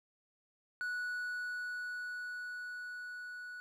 triangle tone with level ramp, 1472 Hz, F#6, 9 cents flat, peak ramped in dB -33 to -42 dBFS, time 0.81-3.6 s, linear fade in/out 0 ms, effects none

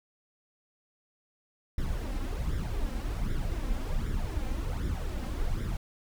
brown noise with flanger, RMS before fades -31 dBFS, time 1.78-5.77 s, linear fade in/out 2 ms, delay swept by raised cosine 0.55 to 3.85 ms, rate 1.3 Hz, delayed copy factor +0.65, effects none

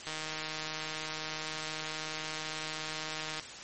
click train, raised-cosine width 0.2 ms, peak -20 dBFS, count 520, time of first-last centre 0.07-3.397 s, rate 156 Hz, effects white hiss -45 dBFS RMS until 3.63 s + MP3 32 kbps

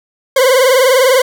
40% pulse tone with vibrato, 518 Hz, C5, 17 cents flat, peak -6 dBFS, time 0.36-1.22 s, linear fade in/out 5 ms, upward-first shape triangle, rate 20 Hz, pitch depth 120 cents each way, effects none

